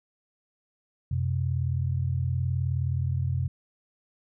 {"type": "tone pair together", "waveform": "sine", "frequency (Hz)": [90.1, 129.28], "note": ["F#2", "C3"], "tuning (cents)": [-45, -20], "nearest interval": "tritone", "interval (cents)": 625, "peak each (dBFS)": -27, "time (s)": [1.11, 3.48], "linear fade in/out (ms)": 5, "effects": []}